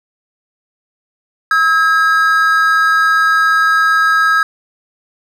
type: tone pair together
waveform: triangle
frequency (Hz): 1290.6 / 1628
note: E6 / G#6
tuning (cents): -37 / -35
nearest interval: major third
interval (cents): 402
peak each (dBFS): -10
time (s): 1.51-4.43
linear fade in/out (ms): 2
effects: none